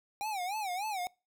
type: tone with vibrato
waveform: square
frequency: 788 Hz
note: G5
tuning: 9 cents sharp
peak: -34 dBFS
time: 0.21-1.07 s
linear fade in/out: 0 ms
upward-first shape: sine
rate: 3.4 Hz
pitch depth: 180 cents each way
effects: noise-tail reverb RT60 0.3 s tail -25 dB re dry